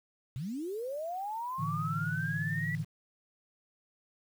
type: linear sweep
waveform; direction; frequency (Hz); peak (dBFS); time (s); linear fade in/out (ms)
sine; up; 114.5 to 1974; -34; 0.36-2.75; 0
type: chord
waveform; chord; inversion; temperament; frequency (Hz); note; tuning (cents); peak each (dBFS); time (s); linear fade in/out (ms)
sine; A suspended fourth; none; equal; 110 / 146.83 / 164.81; A2 / D3 / E3; 0 / 0 / 0; -38 / -35 / -35; 1.58-2.85; 20
effects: tanh soft clip ceiling -19 dBFS + 9-bit